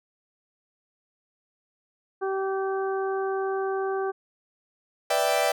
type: harmonic tone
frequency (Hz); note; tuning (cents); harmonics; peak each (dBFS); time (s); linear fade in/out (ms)
386.1; G4; -26; 1 / 2 / 3 / 4; -26 / -32 / -36 / -38; 2.21-4.12; 20
type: chord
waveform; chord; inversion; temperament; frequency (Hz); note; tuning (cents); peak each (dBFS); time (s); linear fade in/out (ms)
40% pulse; E minor seventh; second; equal; 493.9 / 587.3 / 659.3 / 784; B4 / D5 / E5 / G5; 0 / 0 / 0 / 0; -29 / -25 / -26 / -26; 5.1-5.52; 5
effects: none